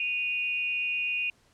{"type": "tone pair together", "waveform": "sine", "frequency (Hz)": [2477, 2778], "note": ["D#7", "F7"], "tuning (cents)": [-8, -10], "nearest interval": "major second", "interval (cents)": 198, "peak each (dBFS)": [-28, -32], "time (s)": [0, 1.3], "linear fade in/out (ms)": 2, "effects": ["pink hiss -64 dBFS RMS until 1.53 s", "low-pass 9000 Hz 12 dB/octave"]}